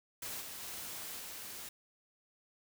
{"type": "noise with level steps", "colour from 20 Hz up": "white", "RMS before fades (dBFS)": [-42, -46, -44, -46], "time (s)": [0.22, 1.69], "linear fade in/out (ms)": 5, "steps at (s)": [0.4, 0.61, 1.19], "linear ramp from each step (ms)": 20, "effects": []}